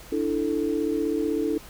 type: chord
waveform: sine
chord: D suspended second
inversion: none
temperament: equal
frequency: 293.7 / 329.6 / 440 Hz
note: D4 / E4 / A4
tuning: 0 / 0 / 0 cents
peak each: -27 dBFS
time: 0.12-1.58 s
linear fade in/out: 5 ms
effects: added 50 Hz sine -48 dBFS peak until 1.69 s + pink hiss -46 dBFS RMS until 1.69 s